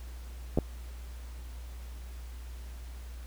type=clicks; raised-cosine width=2 ms; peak=-13 dBFS; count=2; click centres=0.575 / 0.587 s; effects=added 60 Hz sine -40 dBFS peak until 3.26 s + pink hiss -55 dBFS RMS until 3.26 s